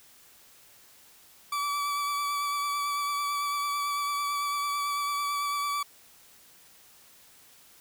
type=tone with vibrato; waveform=40% pulse; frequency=1152 Hz; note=D6; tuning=34 cents flat; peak=-27 dBFS; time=1.52-5.83 s; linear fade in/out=5 ms; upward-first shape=triangle; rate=9 Hz; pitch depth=20 cents each way; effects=white hiss -56 dBFS RMS until 7.8 s